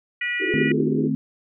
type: harmonic tone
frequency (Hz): 485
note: B4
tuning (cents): -31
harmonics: 3 / 4 / 5 / 6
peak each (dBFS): -35 / -24 / -29 / -36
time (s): 0.21-0.72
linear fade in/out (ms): 5
type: band-pass noise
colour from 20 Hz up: pink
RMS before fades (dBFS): -25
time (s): 0.39-1.11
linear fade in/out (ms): 50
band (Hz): 310 to 430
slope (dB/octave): 96
type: chord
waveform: sine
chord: A diminished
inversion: second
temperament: equal with one note detuned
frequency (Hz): 153.51 / 220 / 261.6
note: Eb3 / A3 / C4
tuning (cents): -23 / 0 / 0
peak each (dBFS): -26 / -25 / -23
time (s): 0.54-1.15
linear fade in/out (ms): 0
effects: none